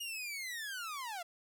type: linear sweep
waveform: sawtooth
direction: down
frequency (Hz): 2880 to 660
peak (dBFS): -36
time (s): 0-1.23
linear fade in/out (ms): 10
effects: none